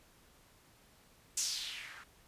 violet noise with low-pass filter sweep, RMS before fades -40 dBFS, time 1.37-2.04 s, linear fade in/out 5 ms, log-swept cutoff 7000 to 1300 Hz, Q 2.9, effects pink hiss -64 dBFS RMS until 2.27 s + resampled to 32000 Hz

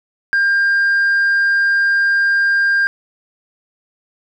sine tone with tanh clipping, 1600 Hz, G6, 35 cents sharp, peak -12 dBFS, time 0.33-2.87 s, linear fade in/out 0 ms, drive 1 dB, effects none

